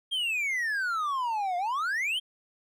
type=exponential two-way sweep; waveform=triangle; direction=down then up; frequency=3250 to 693 to 3250 Hz; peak=-25 dBFS; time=0.11-2.2 s; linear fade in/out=20 ms; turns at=1.57 s; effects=none

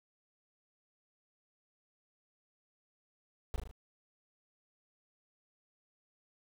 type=noise with echo; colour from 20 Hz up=brown; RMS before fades=-33 dBFS; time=3.54-3.56 s; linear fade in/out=0 ms; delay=38 ms; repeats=4; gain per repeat=-4 dB; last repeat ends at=3.712 s; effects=none

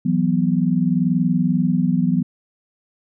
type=chord; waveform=sine; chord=E suspended second; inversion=none; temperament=just; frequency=164.81 / 185.42 / 247.2 Hz; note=E3 / F#3 / B3; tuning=0 / +4 / +2 cents; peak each=-20 / -19 / -20 dBFS; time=0.05-2.23 s; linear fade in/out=10 ms; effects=none

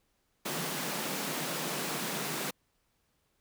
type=high-pass noise; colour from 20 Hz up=pink; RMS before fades=-35 dBFS; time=0.45-2.51 s; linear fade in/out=10 ms; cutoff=140 Hz; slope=96 dB/octave; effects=pink hiss -75 dBFS RMS until 3.4 s

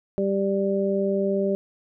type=harmonic tone; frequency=196.5 Hz; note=G3; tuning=4 cents sharp; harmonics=1 / 2 / 3; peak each=-25 / -24 / -26 dBFS; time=0.18-1.55 s; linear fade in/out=0 ms; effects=none

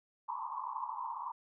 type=band-pass noise; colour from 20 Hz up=pink; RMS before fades=-40 dBFS; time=0.28-1.32 s; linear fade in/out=10 ms; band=880 to 1100 Hz; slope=96 dB/octave; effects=none

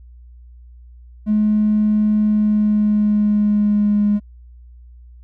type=tone with pitch glide; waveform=triangle; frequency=212.2 to 206.9 Hz; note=G#3 to G#3; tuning=+38 to -6 cents; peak=-9 dBFS; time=1.26-4.2 s; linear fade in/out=50 ms; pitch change=-44 cents; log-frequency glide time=2.21-4.06 s; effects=tanh soft clip ceiling -10 dBFS + added 60 Hz sine -39 dBFS peak until 5.23 s

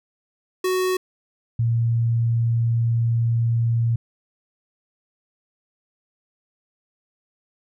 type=tone pair in turn; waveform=square / sine; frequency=370.4 / 116.16 Hz; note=F#4 / A#2; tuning=+2 / -6 cents; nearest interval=octave + minor sixth; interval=2008 cents; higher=first; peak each=-20 / -17 dBFS; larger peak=second; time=0.64-0.97 / 1.59-3.96 s; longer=second; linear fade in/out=5 ms; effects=none

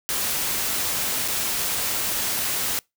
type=noise with dropouts; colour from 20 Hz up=white; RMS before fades=-25 dBFS; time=0.09-2.79 s; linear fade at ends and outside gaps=0 ms; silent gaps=1.278-1.283 s; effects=noise-tail reverb RT60 0.2 s tail -26 dB re dry

